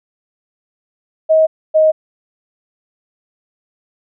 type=tone pair in turn; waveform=sine; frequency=634 / 626.7 Hz; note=D#5 / D#5; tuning=+32 / +12 cents; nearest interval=unison; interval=20 cents; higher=first; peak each=-7 dBFS; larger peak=neither; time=1.29-1.47 / 1.74-1.92 s; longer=neither; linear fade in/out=20 ms; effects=none